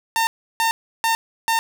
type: tone bursts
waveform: sawtooth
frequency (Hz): 908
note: A#5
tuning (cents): -46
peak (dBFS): -13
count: 4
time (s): 0.16-1.59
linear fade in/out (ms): 0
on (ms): 110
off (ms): 330
effects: none